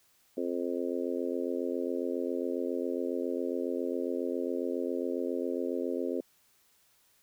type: harmonic tone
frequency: 87.31 Hz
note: F2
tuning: in tune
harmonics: 3 / 4 / 5 / 6 / 7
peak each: -35 / -35 / -36 / -37 / -43 dBFS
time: 0.37-6.21 s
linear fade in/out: 5 ms
effects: white hiss -67 dBFS RMS until 7.22 s